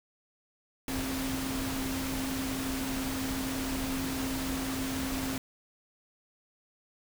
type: tone in noise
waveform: sine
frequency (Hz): 264.9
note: C4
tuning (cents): +22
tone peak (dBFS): -33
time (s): 0.88-5.38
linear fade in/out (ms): 2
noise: pink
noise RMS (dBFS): -36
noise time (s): 0.88-5.38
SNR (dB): 0
effects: none